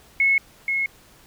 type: tone pair in turn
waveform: sine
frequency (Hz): 2189 / 2173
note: C#7 / C#7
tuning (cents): -22 / -35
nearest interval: unison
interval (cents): 13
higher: first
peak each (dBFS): -15 / -20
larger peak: first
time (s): 0.2-0.38 / 0.68-0.86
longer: neither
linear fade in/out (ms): 2
effects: pink hiss -52 dBFS RMS until 1.26 s